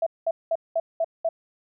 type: tone bursts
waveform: sine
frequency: 659.3 Hz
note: E5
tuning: in tune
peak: -20 dBFS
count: 6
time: 0.02-1.29 s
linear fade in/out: 5 ms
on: 45 ms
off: 200 ms
effects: none